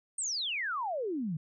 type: exponential sweep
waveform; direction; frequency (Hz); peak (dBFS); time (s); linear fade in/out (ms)
sine; down; 8840 to 146.83; -31; 0.18-1.37; 5
effects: none